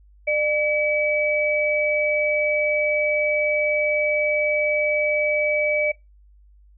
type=tone pair together; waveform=sine; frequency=600 / 2288 Hz; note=D5 / D7; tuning=+37 / -46 cents; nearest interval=octave + major seventh; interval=2317 cents; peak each=-21 dBFS; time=0.27-5.92 s; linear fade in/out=10 ms; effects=noise-tail reverb RT60 0.2 s tail -22 dB re dry + added 50 Hz sine -49 dBFS peak until 6.77 s